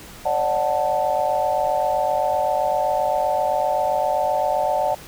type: chord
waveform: sine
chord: D major seventh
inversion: third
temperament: equal with one note detuned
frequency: 554.4 / 602.1 / 740 / 880 Hz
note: C#5 / D5 / F#5 / A5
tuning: 0 / +43 / 0 / 0 cents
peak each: -26 / -23 / -22 / -24 dBFS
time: 0.25-4.95 s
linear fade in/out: 10 ms
effects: pink hiss -41 dBFS RMS until 5.07 s